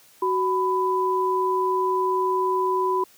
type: tone pair together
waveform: sine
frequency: 373.5 / 997 Hz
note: F#4 / B5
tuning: +16 / +16 cents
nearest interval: octave + perfect fourth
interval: 1700 cents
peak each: -23 / -22 dBFS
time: 0.22-3.04 s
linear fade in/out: 5 ms
effects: white hiss -54 dBFS RMS until 3.17 s + high-pass 60 Hz 12 dB/octave